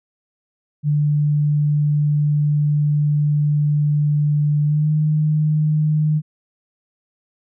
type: tone with pitch glide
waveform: sine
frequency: 148 to 153.04 Hz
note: D3 to D#3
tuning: +14 to -28 cents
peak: -14 dBFS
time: 0.83-6.22 s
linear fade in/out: 50 ms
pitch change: +58 cents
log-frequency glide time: 4.64-4.9 s
effects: none